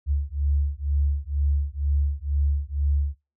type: beating tone pair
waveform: sine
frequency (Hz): 70.5 / 72.6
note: C#2 / D2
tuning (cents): +30 / -19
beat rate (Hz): 2.1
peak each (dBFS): -24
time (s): 0.06-3.16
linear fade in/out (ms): 50
effects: noise-tail reverb RT60 0.3 s tail -25 dB re dry